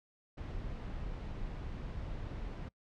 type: noise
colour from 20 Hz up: brown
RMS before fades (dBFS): -41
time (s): 0.37-2.69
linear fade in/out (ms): 10
effects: noise-tail reverb RT60 0.1 s tail -24 dB re dry + low-pass 4000 Hz 12 dB/octave